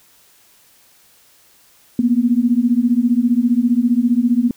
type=beating tone pair; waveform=sine; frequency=233.1 / 248.1 Hz; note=A#3 / B3; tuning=0 / +8 cents; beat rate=15 Hz; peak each=-15 dBFS; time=1.99-4.51 s; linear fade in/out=2 ms; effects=white hiss -52 dBFS RMS until 4.56 s